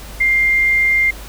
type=tone; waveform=sine; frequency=2100 Hz; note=C7; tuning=6 cents sharp; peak=-11 dBFS; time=0.2-1.11 s; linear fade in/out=10 ms; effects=added 50 Hz sine -31 dBFS peak until 1.28 s + pink hiss -36 dBFS RMS until 1.28 s